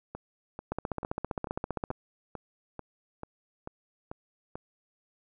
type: two click trains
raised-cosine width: 1 ms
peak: -24 / -17 dBFS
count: 11 / 19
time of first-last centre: 0.15-4.555 / 0.72-1.904 s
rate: 2.27 / 15.2 Hz
effects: none